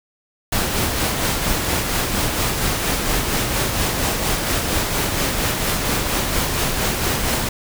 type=noise with tremolo; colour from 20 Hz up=pink; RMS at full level=-19 dBFS; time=0.52-7.49 s; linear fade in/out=5 ms; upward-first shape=sine; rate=4.3 Hz; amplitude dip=35%; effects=none